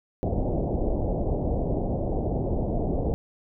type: low-pass noise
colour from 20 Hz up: pink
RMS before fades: -26 dBFS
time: 0.23-3.14 s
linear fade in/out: 0 ms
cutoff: 740 Hz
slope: 48 dB/octave
effects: none